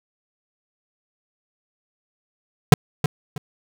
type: tone with echo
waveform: square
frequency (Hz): 146.83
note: D3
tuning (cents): 0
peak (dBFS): -4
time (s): 2.72-2.74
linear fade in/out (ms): 2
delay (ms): 320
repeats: 2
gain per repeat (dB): -12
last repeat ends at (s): 3.38
effects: none